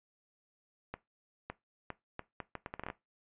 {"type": "accelerating click train", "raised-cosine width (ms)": 0.5, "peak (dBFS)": -24, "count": 13, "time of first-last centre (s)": [0.94, 2.901], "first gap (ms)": 560, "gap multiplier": 0.72, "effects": ["noise-tail reverb RT60 0.2 s tail -18 dB re dry", "resampled to 8000 Hz"]}